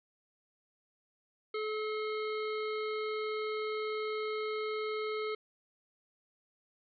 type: harmonic tone with a mistuned harmonic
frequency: 430.3 Hz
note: A4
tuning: 39 cents flat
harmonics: 1 / 3 / 5 / 7 / 9 / 10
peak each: -34 / -41 / -43 / -50 / -53 / -51 dBFS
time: 1.54-5.35 s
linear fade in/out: 5 ms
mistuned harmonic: 7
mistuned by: +70 cents
effects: none